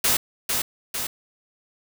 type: noise with echo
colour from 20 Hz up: white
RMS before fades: -20 dBFS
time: 0.04-0.17 s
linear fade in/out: 5 ms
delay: 450 ms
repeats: 2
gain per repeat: -4 dB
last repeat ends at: 1.07 s
effects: none